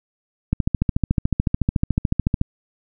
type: click train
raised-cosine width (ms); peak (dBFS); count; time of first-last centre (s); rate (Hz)
5; -5; 27; 0.53-2.414; 13.8
effects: none